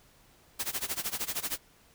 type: noise with tremolo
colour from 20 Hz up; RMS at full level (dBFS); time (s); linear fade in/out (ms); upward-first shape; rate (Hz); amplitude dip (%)
white; -31; 0.59-1.58; 10; sine; 13; 90
effects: pink hiss -61 dBFS RMS until 1.94 s